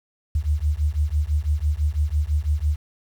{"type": "beating tone pair", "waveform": "sine", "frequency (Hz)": [72, 78], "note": ["D2", "D#2"], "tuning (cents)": [-34, 5], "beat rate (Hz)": 6, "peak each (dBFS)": -22, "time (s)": [0.35, 2.76], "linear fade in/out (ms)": 5, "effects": ["8-bit"]}